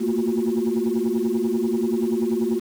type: tone cluster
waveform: sine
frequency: 223.9 / 234.2 / 350.3 / 370.9 Hz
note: A3 / A#3 / F4 / F#4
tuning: +30 / +8 / +5 / +4 cents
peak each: -24 dBFS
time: 0-2.6 s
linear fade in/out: 20 ms
effects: tanh soft clip ceiling -14 dBFS + 7-bit